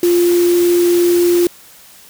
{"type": "tone in noise", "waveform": "sine", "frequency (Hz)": 349.2, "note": "F4", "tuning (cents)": 0, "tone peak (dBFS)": -9, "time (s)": [0.03, 1.47], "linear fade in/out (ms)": 2, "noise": "white", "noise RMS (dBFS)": -25, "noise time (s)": [0.03, 1.47], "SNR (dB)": 13, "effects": ["white hiss -42 dBFS RMS until 2.09 s"]}